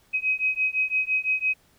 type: beating tone pair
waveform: sine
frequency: 2528 / 2533.9 Hz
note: D#7 / D#7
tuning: +27 / +31 cents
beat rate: 5.9 Hz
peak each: -25 dBFS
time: 0.13-1.54 s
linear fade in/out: 20 ms
effects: pink hiss -61 dBFS RMS until 1.78 s